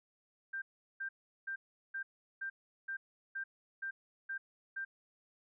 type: tone bursts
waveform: sine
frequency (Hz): 1575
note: G6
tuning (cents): +8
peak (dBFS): -37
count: 10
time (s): 0.53-4.85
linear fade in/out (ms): 10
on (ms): 90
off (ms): 380
effects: none